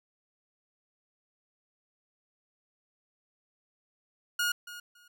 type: tone with echo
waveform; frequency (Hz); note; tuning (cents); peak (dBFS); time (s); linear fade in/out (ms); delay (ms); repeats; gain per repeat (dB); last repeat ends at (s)
sawtooth; 1435; F6; +47; -23; 4.39-4.52; 5; 280; 2; -15; 5.08
effects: none